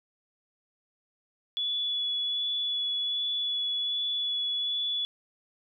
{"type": "tone with vibrato", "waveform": "sine", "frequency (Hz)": 3416, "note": "G#7", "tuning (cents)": 48, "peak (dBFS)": -27, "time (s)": [1.57, 5.05], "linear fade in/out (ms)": 0, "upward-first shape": "sine", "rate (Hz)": 1.3, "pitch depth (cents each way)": 9, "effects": []}